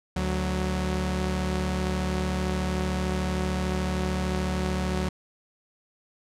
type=tone pair together; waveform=sawtooth; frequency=73.42 / 185.16 Hz; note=D2 / F#3; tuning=0 / +2 cents; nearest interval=octave + major third; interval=1602 cents; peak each=-24 dBFS; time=0.16-5.09 s; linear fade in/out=5 ms; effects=low-pass 9000 Hz 12 dB/octave